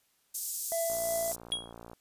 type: high-pass noise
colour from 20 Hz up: pink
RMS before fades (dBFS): -35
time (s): 0.34-1.36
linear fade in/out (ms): 10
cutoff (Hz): 6500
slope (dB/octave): 24
type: tone with tremolo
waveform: triangle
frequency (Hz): 667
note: E5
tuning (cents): +20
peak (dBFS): -27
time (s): 0.72-1.32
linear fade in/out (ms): 0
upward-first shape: triangle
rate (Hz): 2.9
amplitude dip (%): 30
type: click train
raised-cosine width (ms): 1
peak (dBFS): -32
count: 61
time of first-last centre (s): 0.9-1.933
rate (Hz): 58.1
type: tone with exponential decay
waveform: square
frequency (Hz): 3304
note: G#7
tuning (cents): -10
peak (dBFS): -26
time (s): 1.52-1.73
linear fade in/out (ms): 0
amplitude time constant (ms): 44
effects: white hiss -71 dBFS RMS until 2 s + resampled to 32000 Hz